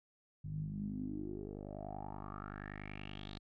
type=tone with low-pass filter sweep; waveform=10% pulse; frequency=50.5 Hz; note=G#1; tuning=48 cents flat; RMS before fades=-44 dBFS; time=0.44-3.39 s; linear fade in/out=10 ms; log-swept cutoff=130 to 4100 Hz; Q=6.7; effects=none